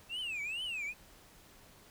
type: tone with vibrato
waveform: sine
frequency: 2637 Hz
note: E7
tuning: in tune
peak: -33 dBFS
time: 0.09-0.94 s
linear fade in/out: 50 ms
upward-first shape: triangle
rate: 2.3 Hz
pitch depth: 280 cents each way
effects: tanh soft clip ceiling -35 dBFS + pink hiss -59 dBFS RMS until 1.9 s